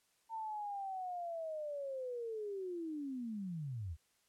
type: linear sweep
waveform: sine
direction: down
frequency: 907 to 71.6 Hz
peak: -39 dBFS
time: 0.29-3.97 s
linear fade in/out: 50 ms
effects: white hiss -75 dBFS RMS until 4.28 s + low-pass 11000 Hz 12 dB/octave